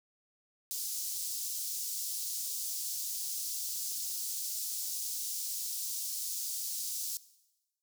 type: high-pass noise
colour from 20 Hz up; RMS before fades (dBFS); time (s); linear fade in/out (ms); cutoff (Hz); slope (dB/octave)
pink; -37; 0.71-7.17; 0; 5100; 24
effects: noise-tail reverb RT60 1.0 s tail -18 dB re dry